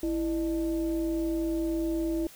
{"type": "tone with frequency modulation", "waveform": "sine", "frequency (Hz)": 329.6, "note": "E4", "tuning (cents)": 0, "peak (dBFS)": -26, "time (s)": [0.03, 2.27], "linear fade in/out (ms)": 2, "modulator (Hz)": 278, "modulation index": 0.55, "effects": ["white hiss -51 dBFS RMS until 2.35 s"]}